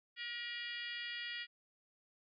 harmonic tone, 477 Hz, A#4, 40 cents sharp, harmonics 3 / 4 / 5 / 6 / 7 / 8 / 9 / 10, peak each -53 / -44 / -50 / -48 / -48 / -61 / -58 / -54 dBFS, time 0.16-1.47 s, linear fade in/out 50 ms, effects none

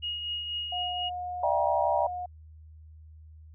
sine tone with tremolo, 2876 Hz, F#7, 50 cents flat, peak -29 dBFS, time 0.02-1.1 s, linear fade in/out 20 ms, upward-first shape triangle, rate 4.1 Hz, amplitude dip 45%
sine tone, 719 Hz, F#5, 50 cents flat, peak -32 dBFS, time 0.72-2.26 s, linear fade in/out 5 ms
sine chord, E half-diminished seventh, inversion third, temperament just, 593.3 / 659.3 / 791.1 / 949.3 Hz, D5 / E5 / G5 / Bb5, +18 / 0 / +16 / +31 cents, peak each -29 dBFS, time 1.43-2.07 s, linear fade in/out 5 ms
effects added 78 Hz sine -47 dBFS peak until 3.54 s

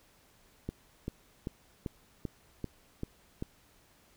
click train, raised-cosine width 3 ms, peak -22 dBFS, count 8, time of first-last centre 0.69-3.424 s, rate 2.56 Hz, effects pink hiss -64 dBFS RMS until 4.16 s

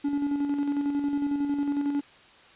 triangle tone with tremolo, 285.6 Hz, D4, 48 cents flat, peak -21 dBFS, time 0.04-2.01 s, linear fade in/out 10 ms, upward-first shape square, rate 11 Hz, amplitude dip 40%, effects white hiss -53 dBFS RMS until 2.55 s + resampled to 8000 Hz

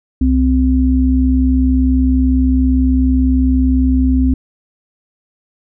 sine tone pair together, 65.41 / 258.9 Hz, C2 / C4, 0 / -18 cents, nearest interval 2 octaves, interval 2382 cents, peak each -12 dBFS, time 0.21-4.34 s, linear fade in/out 5 ms, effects none

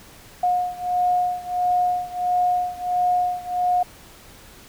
sine beating tone pair, 719 / 720.5 Hz, F#5 / F#5, -50 / -46 cents, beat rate 1.5 Hz, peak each -21 / -23 dBFS, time 0.43-3.83 s, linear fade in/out 5 ms, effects pink hiss -46 dBFS RMS until 4.68 s

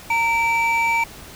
triangle tone pair together, 920 / 2318 Hz, A#5 / D7, -23 / -23 cents, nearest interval octave + major third, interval 1600 cents, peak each -17 dBFS, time 0.1-1.04 s, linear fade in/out 5 ms, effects tanh soft clip ceiling -9 dBFS + pink hiss -40 dBFS RMS until 1.35 s

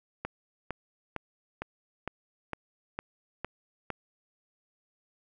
click train, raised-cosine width 0.5 ms, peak -18 dBFS, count 9, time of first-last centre 0.25-3.903 s, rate 2.19 Hz, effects none

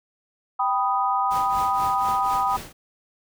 sine chord, G augmented, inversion none, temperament equal, 784 / 987.8 / 1244.5 Hz, G5 / B5 / D#6, 0 / 0 / 0 cents, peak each -24 dBFS, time 0.59-2.57 s, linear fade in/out 10 ms
pink noise with tremolo, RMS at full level -35 dBFS, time 1.3-2.73 s, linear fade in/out 20 ms, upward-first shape triangle, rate 4.1 Hz, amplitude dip 80%
effects none

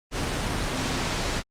sine tone in noise, 261.6 Hz, C4, in tune, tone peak -33 dBFS, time 0.7-1.06 s, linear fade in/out 50 ms, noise pink, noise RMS -27 dBFS, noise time 0.11-1.43 s, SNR -9 dB, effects low-pass 7000 Hz 12 dB/octave + Opus 32 kbps

